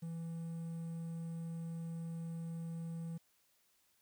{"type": "tone with quantisation", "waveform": "triangle", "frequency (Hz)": 165.7, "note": "E3", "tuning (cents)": 9, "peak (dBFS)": -38, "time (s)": [0.02, 3.18], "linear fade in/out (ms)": 10, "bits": 11, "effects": ["white hiss -74 dBFS RMS until 4.01 s"]}